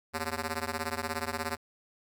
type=ring-modulated tone; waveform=5% pulse; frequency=160 Hz; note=D#3; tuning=49 cents sharp; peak=-18 dBFS; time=0.13-1.57 s; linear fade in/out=20 ms; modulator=71.6 Hz; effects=none